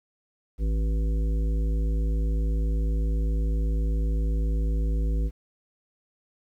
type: harmonic tone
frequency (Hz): 53.9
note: A1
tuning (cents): -35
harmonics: 1 / 3 / 5 / 7 / 9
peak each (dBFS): -22 / -35 / -39 / -43 / -43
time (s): 0.58-5.31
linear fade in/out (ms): 50
effects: 10-bit